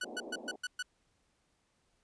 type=tone bursts; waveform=sawtooth; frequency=1480 Hz; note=F#6; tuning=in tune; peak=-31 dBFS; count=6; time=0.01-0.826 s; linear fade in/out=5 ms; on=36 ms; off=120 ms
type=band-pass noise; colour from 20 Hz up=pink; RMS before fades=-46 dBFS; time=0.03-0.56 s; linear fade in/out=5 ms; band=230 to 800 Hz; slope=48 dB/octave
effects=pink hiss -75 dBFS RMS until 2.03 s + resampled to 22050 Hz